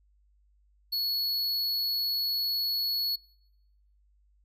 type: tone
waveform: square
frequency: 4379 Hz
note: C#8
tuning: 22 cents flat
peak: -28 dBFS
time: 0.92-3.16 s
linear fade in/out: 10 ms
effects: noise-tail reverb RT60 0.9 s tail -26 dB re dry + added 50 Hz sine -62 dBFS peak until 4.44 s